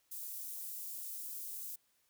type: high-pass noise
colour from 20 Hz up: white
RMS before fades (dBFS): -44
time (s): 0.11-1.76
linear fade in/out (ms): 10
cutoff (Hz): 10000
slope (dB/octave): 12
effects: white hiss -75 dBFS RMS until 2.09 s